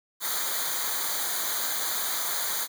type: noise with comb filter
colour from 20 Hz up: white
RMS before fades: -29 dBFS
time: 0.2-2.68 s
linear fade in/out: 50 ms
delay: 0.37 ms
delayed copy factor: -0.95
effects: none